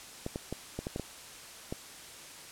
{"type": "clicks", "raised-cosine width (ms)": 2, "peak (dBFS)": -21, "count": 8, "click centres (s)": [0.264, 0.359, 0.526, 0.79, 0.869, 0.961, 0.997, 1.725], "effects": ["white hiss -48 dBFS RMS until 2.51 s", "low-pass 10000 Hz 12 dB/octave"]}